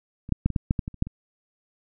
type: clicks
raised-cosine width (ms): 5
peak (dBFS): -25 / -8 / -8 / -17 / -11 / -8 / -13 / -18 / -30 / -9 / -24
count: 11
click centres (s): 0.291 / 0.323 / 0.46 / 0.503 / 0.562 / 0.709 / 0.792 / 0.879 / 0.943 / 1.024 / 1.07
effects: none